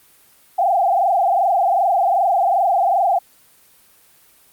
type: tone with frequency modulation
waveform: sine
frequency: 740 Hz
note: F#5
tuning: in tune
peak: -13 dBFS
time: 0.58-3.19 s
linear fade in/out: 10 ms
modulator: 22.6 Hz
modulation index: 2.9
effects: white hiss -52 dBFS RMS until 4.52 s + Opus 32 kbps